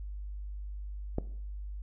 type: click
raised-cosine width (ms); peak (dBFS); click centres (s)
2; -17; 1.184
effects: noise-tail reverb RT60 0.6 s tail -17 dB re dry + added 50 Hz sine -37 dBFS peak until 1.82 s